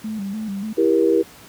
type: tone with vibrato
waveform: sine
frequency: 207 Hz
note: G#3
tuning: 5 cents flat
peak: -24 dBFS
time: 0.04-0.73 s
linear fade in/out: 5 ms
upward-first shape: square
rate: 3.4 Hz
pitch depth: 86 cents each way
type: chord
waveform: sine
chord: E diminished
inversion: none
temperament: just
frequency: 329.6 / 395.6 / 474.7 Hz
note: E4 / G4 / Bb4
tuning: 0 / +16 / +31 cents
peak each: -18 dBFS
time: 0.77-1.23 s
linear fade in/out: 20 ms
effects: pink hiss -44 dBFS RMS until 1.48 s + high-pass 80 Hz 12 dB/octave